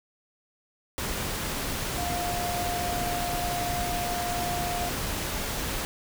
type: tone in noise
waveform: sine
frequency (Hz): 705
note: F5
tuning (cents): +16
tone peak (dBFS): -30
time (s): 1.98-4.89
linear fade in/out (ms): 0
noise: pink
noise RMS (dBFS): -31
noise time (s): 0.98-5.85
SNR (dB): -2
effects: none